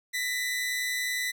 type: tone pair together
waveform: sawtooth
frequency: 1864.7 / 1995.3 Hz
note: A#6 / B6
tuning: 0 / +17 cents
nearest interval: minor second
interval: 117 cents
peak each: -34 / -25 dBFS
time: 0.13-1.32 s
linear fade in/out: 20 ms
effects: none